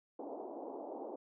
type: band-pass noise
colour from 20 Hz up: pink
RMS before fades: -45 dBFS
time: 0.19-1.16 s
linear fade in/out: 5 ms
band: 270 to 880 Hz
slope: 48 dB/octave
effects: none